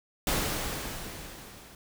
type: noise with level ramp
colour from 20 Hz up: pink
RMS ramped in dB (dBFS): -27 to -51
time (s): 0.27-1.75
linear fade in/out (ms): 2
effects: none